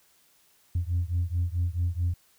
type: beating tone pair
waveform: sine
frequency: 85.2 / 89.8 Hz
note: F2 / F2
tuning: -42 / +49 cents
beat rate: 4.6 Hz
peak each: -26 / -27 dBFS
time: 0.75-2.14 s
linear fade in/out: 5 ms
effects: tanh soft clip ceiling -20 dBFS + white hiss -63 dBFS RMS until 2.38 s